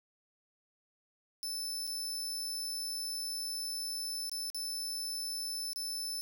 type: tone with dropouts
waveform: sawtooth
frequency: 5274 Hz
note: E8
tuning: in tune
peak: -33 dBFS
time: 1.43-6.21 s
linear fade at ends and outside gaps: 0 ms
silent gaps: 1.869-1.875 / 4.295-4.316 / 4.501-4.546 / 5.732-5.76 s
effects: none